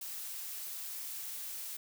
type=noise; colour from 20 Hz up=blue; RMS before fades=-42 dBFS; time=0.01-1.77 s; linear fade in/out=5 ms; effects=none